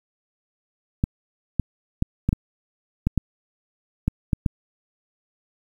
clicks, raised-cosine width 5 ms, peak -7 dBFS, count 10, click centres 1.039 / 1.597 / 2.024 / 2.29 / 2.329 / 3.07 / 3.177 / 4.08 / 4.332 / 4.462 s, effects 8-bit

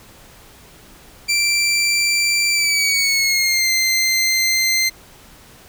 20% pulse tone with pitch glide, 2349 to 2081 Hz, D7 to C7, 0 to -10 cents, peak -10 dBFS, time 1.28-4.9 s, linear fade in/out 20 ms, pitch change -210 cents, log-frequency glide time 2.5-3.71 s, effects pink hiss -45 dBFS RMS until 5.68 s

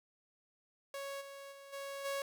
sawtooth tone with level steps, 554.4 Hz, C#5, in tune, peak -37 / -44 / -48 / -38 / -32 dBFS, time 0.94-2.22 s, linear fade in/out 2 ms, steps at 1.2 / 1.51 / 1.72 / 2.04 s, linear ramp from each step 20 ms, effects none

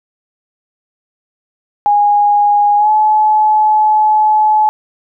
sine tone with pitch glide, 824 to 856.5 Hz, G#5 to A5, -14 to -47 cents, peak -7 dBFS, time 1.86-4.69 s, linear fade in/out 0 ms, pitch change +67 cents, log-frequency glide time 2.77-2.9 s, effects none

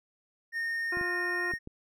triangle tone with pitch glide, 1837 to 1851.9 Hz, A#6 to A#6, -26 to -12 cents, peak -28 dBFS, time 0.52-1.59 s, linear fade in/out 50 ms, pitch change +14 cents, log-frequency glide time 1.35-1.46 s
harmonic tone, 352.4 Hz, F4, 16 cents sharp, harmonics 1 / 2 / 3 / 4 / 5 / 7, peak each -36 / -43 / -41 / -42 / -47 / -48 dBFS, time 0.92-1.52 s, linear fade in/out 5 ms
clicks, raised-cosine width 3 ms, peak -29 dBFS, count 4, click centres 0.971 / 1.012 / 1.537 / 1.674 s
effects none

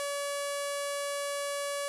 sawtooth tone with low-pass filter, 569 Hz, C#5, 45 cents sharp, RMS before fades -34 dBFS, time 0-1.88 s, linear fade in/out 0 ms, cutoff 9800 Hz, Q 2.3, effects none

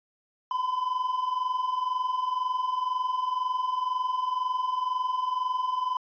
triangle tone pair together, 993 / 1015 Hz, B5 / B5, +9 / +47 cents, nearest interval unison, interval 38 cents, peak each -30 / -25 dBFS, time 0.51-5.97 s, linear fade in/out 2 ms, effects resampled to 11025 Hz

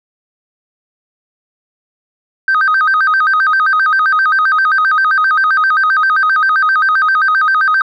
sine tone with vibrato, 1396.9 Hz, F6, in tune, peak -7 dBFS, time 2.48-7.82 s, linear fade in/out 2 ms, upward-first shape square, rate 7.6 Hz, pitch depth 190 cents each way, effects tanh soft clip ceiling -6 dBFS

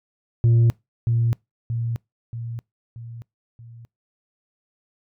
sine tone with echo, 116.54 Hz, A#2, in tune, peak -10 dBFS, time 0.44-0.7 s, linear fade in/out 0 ms, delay 630 ms, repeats 5, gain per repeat -6 dB, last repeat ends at 3.85 s, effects noise-tail reverb RT60 0.2 s tail -26 dB re dry + tanh soft clip ceiling -12 dBFS

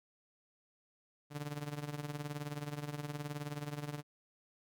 sawtooth tone with tremolo, 146.83 Hz, D3, in tune, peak -32 dBFS, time 1.3-4.03 s, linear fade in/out 50 ms, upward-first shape triangle, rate 19 Hz, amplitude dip 85%, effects none

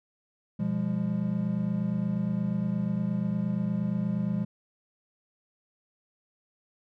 triangle chord, F diminished, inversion second, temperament equal with one note detuned, 123.47 / 174.61 / 203.1 Hz, Cb3 / F3 / Ab3, 0 / 0 / -38 cents, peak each -32 / -28 / -27 dBFS, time 0.59-4.45 s, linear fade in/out 10 ms, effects none

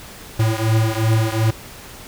square beating tone pair, 110 / 112.7 Hz, A2 / A2, 0 / +42 cents, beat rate 2.7 Hz, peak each -18 / -20 dBFS, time 0.39-1.51 s, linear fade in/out 10 ms, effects pink hiss -38 dBFS RMS until 2.07 s

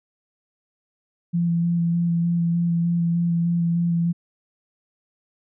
sine tone with vibrato, 170.2 Hz, F3, 44 cents flat, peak -18 dBFS, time 1.33-4.13 s, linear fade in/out 20 ms, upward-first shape square, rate 3.3 Hz, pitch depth 12 cents each way, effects none

